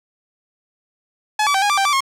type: tone with pitch steps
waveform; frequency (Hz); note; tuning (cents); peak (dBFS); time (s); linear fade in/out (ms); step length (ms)
sawtooth; 851 / 1149 / 775 / 821 / 1175 / 784 / 1165 / 1080; G#5 / D6 / G5 / G#5 / D6 / G5 / D6 / C#6; +42 / -38 / -20 / -20 / +1 / 0 / -14 / -45; -11; 1.39-2.006; 5; 77
effects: low-pass 9000 Hz 12 dB/octave + 8-bit